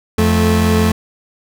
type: tone pair together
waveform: 30% pulse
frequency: 86.5 / 218 Hz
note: F2 / A3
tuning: -16 / -16 cents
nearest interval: octave + major third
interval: 1600 cents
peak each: -11 dBFS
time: 0.18-0.92 s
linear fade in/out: 5 ms
effects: none